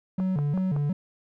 triangle tone with vibrato, 164.81 Hz, E3, in tune, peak -21 dBFS, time 0.18-0.93 s, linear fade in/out 5 ms, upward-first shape square, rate 2.8 Hz, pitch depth 220 cents each way
click train, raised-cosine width 1 ms, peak -22 dBFS, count 4, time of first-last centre 0.2-0.764 s, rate 5.32 Hz
effects none

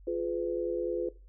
sine chord, F diminished, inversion none, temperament just, 349.2 / 419.1 / 502.9 Hz, F4 / Ab4 / Cb5, 0 / +16 / +31 cents, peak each -32 / -35 / -33 dBFS, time 0.07-1.09 s, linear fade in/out 5 ms, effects noise-tail reverb RT60 0.3 s tail -17 dB re dry + added 47 Hz sine -50 dBFS peak until 1.28 s

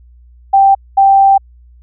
sine tone bursts at uneven times, 784 Hz, G5, in tune, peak -4 dBFS, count 2, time 0.53-0.75 / 0.97-1.38 s, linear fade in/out 10 ms, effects added 60 Hz sine -39 dBFS peak until 1.82 s

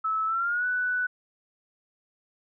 sine tone with pitch glide, 1303 to 1488.1 Hz, E6 to F#6, -20 to +9 cents, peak -24 dBFS, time 0.04-1.07 s, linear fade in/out 10 ms, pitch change +229 cents, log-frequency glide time 0.26-0.66 s, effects none

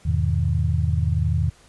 sine chord, E major seventh, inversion none, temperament equal with one note detuned, 82.41 / 103.83 / 124.11 / 155.56 Hz, E2 / G#2 / B2 / D#3, 0 / 0 / +9 / 0 cents, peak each -21 / -25 / -26 / -25 dBFS, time 0.05-1.5 s, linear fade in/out 10 ms, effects pink hiss -53 dBFS RMS until 1.68 s + resampled to 24000 Hz

